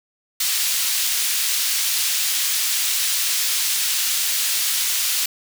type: high-pass noise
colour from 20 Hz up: pink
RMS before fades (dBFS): -21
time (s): 0.4-5.26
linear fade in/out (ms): 5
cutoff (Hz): 3300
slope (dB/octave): 12
effects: none